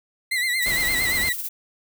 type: tone with vibrato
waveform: 35% pulse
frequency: 2015 Hz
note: B6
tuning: 34 cents sharp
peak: -19 dBFS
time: 0.31-1.33 s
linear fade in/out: 10 ms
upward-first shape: sine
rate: 8.7 Hz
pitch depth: 76 cents each way
type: noise with tremolo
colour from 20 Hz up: violet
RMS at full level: -28 dBFS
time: 0.62-1.49 s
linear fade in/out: 5 ms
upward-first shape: sine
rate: 17 Hz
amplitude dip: 50%
type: noise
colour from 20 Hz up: pink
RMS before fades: -32 dBFS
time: 0.66-1.29 s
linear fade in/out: 0 ms
effects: none